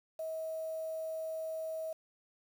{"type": "tone with quantisation", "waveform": "sine", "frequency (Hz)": 640, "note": "D#5", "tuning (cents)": 49, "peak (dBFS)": -36, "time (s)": [0.19, 1.93], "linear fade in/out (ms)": 5, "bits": 9, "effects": []}